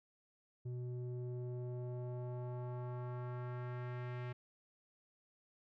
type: tone with low-pass filter sweep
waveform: square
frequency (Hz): 123.6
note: B2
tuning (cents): +2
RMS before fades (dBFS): -43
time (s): 0.65-4.33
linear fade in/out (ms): 10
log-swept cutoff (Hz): 280 to 2300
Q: 1.5
effects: none